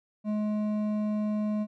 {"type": "tone with hard clipping", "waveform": "sine", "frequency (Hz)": 211.5, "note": "G#3", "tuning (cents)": 32, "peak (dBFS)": -28, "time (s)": [0.24, 1.67], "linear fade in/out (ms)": 50, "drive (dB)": 8, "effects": []}